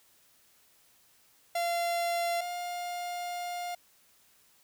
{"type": "tone pair in turn", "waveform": "45% pulse", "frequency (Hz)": [688, 706.1], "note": ["F5", "F5"], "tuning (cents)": [-26, 19], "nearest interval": "unison", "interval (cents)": 45, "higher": "second", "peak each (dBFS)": [-28, -34], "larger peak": "first", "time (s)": [[1.55, 2.41], [2.41, 3.75]], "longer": "second", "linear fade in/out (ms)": 5, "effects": ["white hiss -64 dBFS RMS until 4.63 s"]}